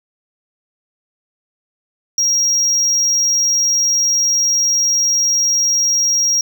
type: tone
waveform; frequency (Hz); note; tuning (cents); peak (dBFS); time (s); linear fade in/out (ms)
triangle; 5630; F8; +13; -11; 2.18-6.41; 2
effects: none